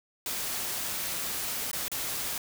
white noise with dropouts, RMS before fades -33 dBFS, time 0.26-2.38 s, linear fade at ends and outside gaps 2 ms, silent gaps 1.714-1.731 / 1.882-1.916 s, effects none

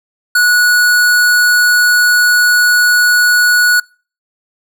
square tone, 1465 Hz, F#6, 18 cents flat, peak -8 dBFS, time 0.35-3.8 s, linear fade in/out 5 ms, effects noise-tail reverb RT60 0.4 s tail -26 dB re dry

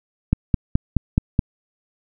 click train, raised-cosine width 5 ms, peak -3 dBFS, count 6, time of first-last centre 0.33-1.392 s, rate 4.71 Hz, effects none

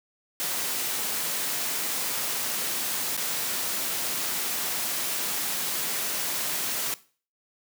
white noise with dropouts, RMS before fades -29 dBFS, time 0.4-6.94 s, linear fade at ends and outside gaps 0 ms, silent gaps 3.166-3.176 s, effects noise-tail reverb RT60 0.4 s tail -18 dB re dry + high-pass 150 Hz 12 dB/octave

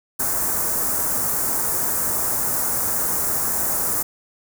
white band-stop noise, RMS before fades -22 dBFS, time 0.19-4.03 s, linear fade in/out 10 ms, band 1500 to 6900 Hz, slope 24 dB/octave, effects none

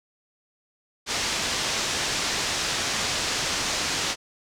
white low-pass noise, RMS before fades -27 dBFS, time 1.06-4.16 s, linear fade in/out 50 ms, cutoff 6700 Hz, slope 24 dB/octave, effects none

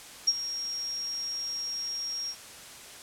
sine tone with ADSR envelope, 5588 Hz, F8, in tune, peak -17 dBFS, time 0.27-2.36 s, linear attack 13 ms, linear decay 40 ms, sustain -14 dB, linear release 69 ms, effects white hiss -46 dBFS RMS until 3.02 s + low-pass 10000 Hz 12 dB/octave

